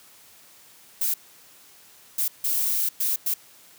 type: noise bursts at uneven times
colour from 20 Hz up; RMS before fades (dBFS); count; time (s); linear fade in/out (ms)
violet; -24; 5; 1.01-1.14 / 2.18-2.28 / 2.44-2.89 / 3-3.16 / 3.26-3.34; 5
effects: white hiss -52 dBFS RMS until 3.78 s + high-pass 80 Hz 12 dB/octave